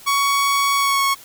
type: tone with pitch glide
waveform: sawtooth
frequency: 1119 to 1102.3 Hz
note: C#6 to C#6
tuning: +16 to -10 cents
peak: -12 dBFS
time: 0.06-1.15 s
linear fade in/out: 20 ms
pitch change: -26 cents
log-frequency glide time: 0.77-1.03 s
effects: white hiss -43 dBFS RMS until 1.24 s